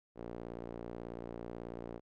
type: tone with band-pass filter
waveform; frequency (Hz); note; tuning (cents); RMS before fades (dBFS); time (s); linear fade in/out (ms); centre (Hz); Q
sawtooth; 58.27; A#1; 0; -45; 0.15-2.01; 50; 430; 1.3
effects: none